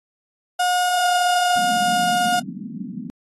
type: tone with pitch glide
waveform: 35% pulse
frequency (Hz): 720 to 715.4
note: F#5 to F5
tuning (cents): -47 to +41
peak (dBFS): -15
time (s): 0.59-2.4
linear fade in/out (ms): 10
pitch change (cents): -12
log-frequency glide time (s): 0.95-1.05
type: band-pass noise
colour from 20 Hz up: pink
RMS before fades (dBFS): -31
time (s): 1.56-3.1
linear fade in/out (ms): 0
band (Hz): 180 to 250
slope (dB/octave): 48
effects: AAC 32 kbps